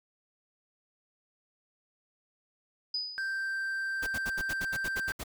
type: tone with exponential decay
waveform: sine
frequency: 4978 Hz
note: D#8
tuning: in tune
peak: -28 dBFS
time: 2.94-3.54 s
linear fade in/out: 5 ms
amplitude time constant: 130 ms
type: tone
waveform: triangle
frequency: 1568 Hz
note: G6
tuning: in tune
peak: -29 dBFS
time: 3.18-5.12 s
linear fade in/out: 0 ms
type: noise bursts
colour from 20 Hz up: pink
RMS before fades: -38 dBFS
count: 11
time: 4.02-5.238 s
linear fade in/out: 10 ms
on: 48 ms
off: 69 ms
effects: none